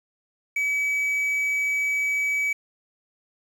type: tone with quantisation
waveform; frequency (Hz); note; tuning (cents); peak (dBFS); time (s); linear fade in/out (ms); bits
triangle; 2283; D7; -50; -20; 0.56-2.53; 5; 8
effects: none